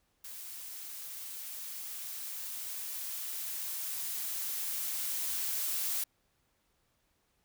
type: noise with level ramp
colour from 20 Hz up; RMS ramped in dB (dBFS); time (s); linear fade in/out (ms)
blue; -45 to -33; 0.24-6.04; 5
effects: pink hiss -75 dBFS RMS until 7.44 s